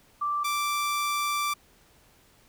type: tone pair in turn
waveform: sine / sawtooth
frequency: 1172 / 1172 Hz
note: D6 / D6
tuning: -4 / -4 cents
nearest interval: unison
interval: 0 cents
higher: neither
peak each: -25 / -22 dBFS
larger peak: second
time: 0.21-0.44 / 0.44-1.54 s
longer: second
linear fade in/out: 10 ms
effects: pink hiss -60 dBFS RMS until 2.48 s